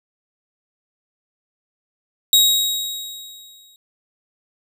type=tone with exponential decay; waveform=sawtooth; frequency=3799 Hz; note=A#7; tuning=32 cents sharp; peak=-6 dBFS; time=2.33-3.76 s; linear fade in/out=1 ms; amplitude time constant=310 ms; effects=none